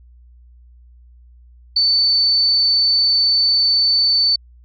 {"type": "tone", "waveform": "sine", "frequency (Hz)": 4518, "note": "C#8", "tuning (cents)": 32, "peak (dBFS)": -12, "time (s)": [1.76, 4.36], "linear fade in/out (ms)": 5, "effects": ["added 60 Hz sine -43 dBFS peak until 4.64 s"]}